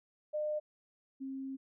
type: tone pair in turn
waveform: sine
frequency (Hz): 605 / 267.9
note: D#5 / C4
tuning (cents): -49 / +41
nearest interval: octave + major second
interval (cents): 1410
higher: first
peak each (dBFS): -32 / -38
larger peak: first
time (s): 0.33-0.6 / 1.2-1.57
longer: second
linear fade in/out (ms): 20
effects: none